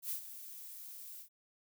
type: noise with ADSR envelope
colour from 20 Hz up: violet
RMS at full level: -37 dBFS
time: 0.02-1.29 s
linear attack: 88 ms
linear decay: 96 ms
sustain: -12 dB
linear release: 94 ms
effects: none